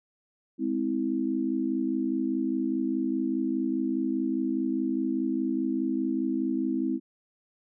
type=chord; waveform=sine; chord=Ab augmented; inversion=none; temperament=just; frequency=207.7 / 259.6 / 324.5 Hz; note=Ab3 / C4 / E4; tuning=0 / -13 / -27 cents; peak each=-33 / -28 / -29 dBFS; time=0.58-7 s; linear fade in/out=50 ms; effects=none